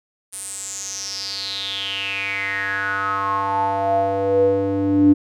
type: tone with band-pass filter sweep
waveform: square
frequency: 98.1 Hz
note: G2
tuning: 2 cents sharp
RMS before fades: -21 dBFS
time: 0.32-5.14 s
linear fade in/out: 20 ms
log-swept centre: 9600 to 290 Hz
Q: 7.8
effects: none